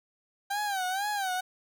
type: tone with vibrato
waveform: 30% pulse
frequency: 783 Hz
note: G5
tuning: 2 cents flat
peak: -26 dBFS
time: 0.5-1.41 s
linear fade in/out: 10 ms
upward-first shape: sine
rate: 2.1 Hz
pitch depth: 120 cents each way
effects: none